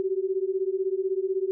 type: beating tone pair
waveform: sine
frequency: 372.9 / 388.9 Hz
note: F#4 / G4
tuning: +14 / -14 cents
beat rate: 16 Hz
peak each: -27 dBFS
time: 0-1.51 s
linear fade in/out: 0 ms
effects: none